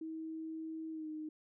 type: tone with pitch glide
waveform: sine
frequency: 320 to 309.3 Hz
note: D#4 to D#4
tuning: +49 to -10 cents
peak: -40 dBFS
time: 0.01-1.29 s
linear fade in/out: 5 ms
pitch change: -59 cents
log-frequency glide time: 0.91-1.08 s
effects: none